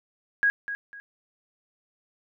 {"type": "tone with echo", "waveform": "sine", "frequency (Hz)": 1646, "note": "G#6", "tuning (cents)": -16, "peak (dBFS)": -18, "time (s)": [0.43, 0.5], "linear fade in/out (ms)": 0, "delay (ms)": 250, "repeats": 2, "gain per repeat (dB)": -11, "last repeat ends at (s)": 1, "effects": []}